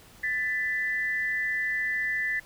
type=tone pair together; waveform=sine; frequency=1760 / 1994.1 Hz; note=A6 / B6; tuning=0 / +16 cents; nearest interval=major second; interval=216 cents; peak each=-28 / -29 dBFS; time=0.23-2.4 s; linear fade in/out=10 ms; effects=pink hiss -53 dBFS RMS until 2.45 s